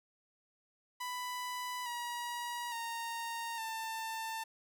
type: tone with pitch steps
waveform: sawtooth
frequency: 993 / 958.6 / 925.4 / 893.4 Hz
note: B5 / A#5 / A#5 / A5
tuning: +9 / +48 / -13 / +26 cents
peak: -34 dBFS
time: 1-4.44 s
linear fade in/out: 10 ms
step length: 860 ms
effects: none